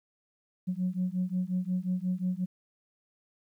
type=beating tone pair; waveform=sine; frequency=180 / 185.6 Hz; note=F#3 / F#3; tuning=-47 / +6 cents; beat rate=5.6 Hz; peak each=-30 dBFS; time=0.67-2.46 s; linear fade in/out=20 ms; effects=tanh soft clip ceiling -22 dBFS + 11-bit